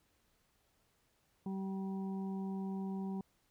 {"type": "harmonic tone", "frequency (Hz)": 192.6, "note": "G3", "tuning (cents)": -30, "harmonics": [1, 2, 4, 5], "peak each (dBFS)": [-37, -47, -52, -55], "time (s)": [1.46, 3.21], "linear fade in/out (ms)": 2, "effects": ["pink hiss -75 dBFS RMS until 3.5 s"]}